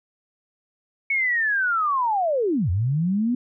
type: linear two-way sweep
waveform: sine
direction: down then up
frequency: 2228 to 82.41 to 251.8 Hz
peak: -19 dBFS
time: 1.1-3.35 s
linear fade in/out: 5 ms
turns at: 2.7 s
effects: none